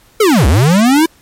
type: linear two-way sweep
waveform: square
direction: down then up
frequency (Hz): 458.7 to 59.9 to 334.3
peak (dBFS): -7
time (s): 0.2-1.06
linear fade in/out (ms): 5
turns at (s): 0.47
effects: pink hiss -48 dBFS RMS until 1.21 s + MP3 64 kbps